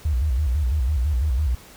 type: tone with vibrato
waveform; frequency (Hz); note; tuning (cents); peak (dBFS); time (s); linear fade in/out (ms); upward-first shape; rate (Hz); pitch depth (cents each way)
sine; 68.3; C#2; -25; -18; 0.05-1.55; 5; square; 6; 190
effects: pink hiss -46 dBFS RMS until 1.76 s

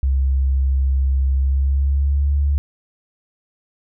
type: tone with pitch glide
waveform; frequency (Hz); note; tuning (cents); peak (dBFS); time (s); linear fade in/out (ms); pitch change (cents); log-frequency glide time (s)
sine; 66.9 to 71.29; C2 to C#2; +39 to +49; -14; 0.03-2.58; 0; +110; 1.36-2.34
effects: none

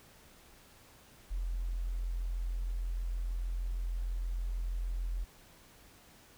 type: tone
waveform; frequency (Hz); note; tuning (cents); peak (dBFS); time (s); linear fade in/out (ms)
sine; 43.21; F1; -18; -32; 1.3-5.25; 20
effects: pink hiss -59 dBFS RMS until 6.37 s

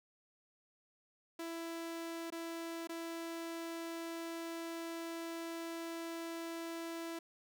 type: tone with dropouts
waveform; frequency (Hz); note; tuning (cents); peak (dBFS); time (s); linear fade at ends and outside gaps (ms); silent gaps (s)
sawtooth; 332.4; E4; +15; -37; 1.39-7.19; 5; 2.303-2.322 / 2.873-2.892
effects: none

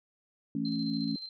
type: chord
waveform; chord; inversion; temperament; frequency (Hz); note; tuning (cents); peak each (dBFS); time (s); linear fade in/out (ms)
sine; A major; second; equal; 164.81 / 220 / 277.2; E3 / A3 / C#4; 0 / 0 / 0; -37 / -33 / -32; 0.55-1.16; 2
type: tone with tremolo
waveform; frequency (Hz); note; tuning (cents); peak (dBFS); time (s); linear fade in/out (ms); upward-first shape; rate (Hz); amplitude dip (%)
sine; 4121; C8; -27; -37; 0.65-1.29; 2; square; 14; 45
effects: none

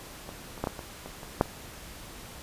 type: clicks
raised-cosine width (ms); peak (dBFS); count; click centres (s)
1; -26 / -29 / -14 / -14 / -23 / -25 / -28 / -6 / -30; 9; 0.291 / 0.578 / 0.64 / 0.672 / 0.792 / 1.06 / 1.232 / 1.411 / 1.457
effects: pink hiss -45 dBFS RMS until 2.42 s + resampled to 32000 Hz

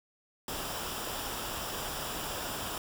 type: noise with comb filter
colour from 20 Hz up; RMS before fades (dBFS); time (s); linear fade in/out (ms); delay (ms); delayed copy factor
pink; -37; 0.48-2.78; 2; 0.47; -0.55
effects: none

